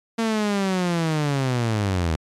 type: linear sweep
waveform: sawtooth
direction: down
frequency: 229.6 to 76.6 Hz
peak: -16 dBFS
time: 0.18-2.16 s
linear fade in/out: 10 ms
effects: low-pass 8000 Hz 12 dB/octave + MP3 96 kbps